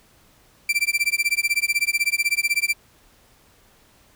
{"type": "tone with tremolo", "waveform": "40% pulse", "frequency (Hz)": 2349, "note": "D7", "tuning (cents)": 0, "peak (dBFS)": -15, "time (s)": [0.69, 2.74], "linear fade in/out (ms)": 2, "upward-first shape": "sine", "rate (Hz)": 16, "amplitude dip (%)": 100, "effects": ["pink hiss -56 dBFS RMS until 4.15 s"]}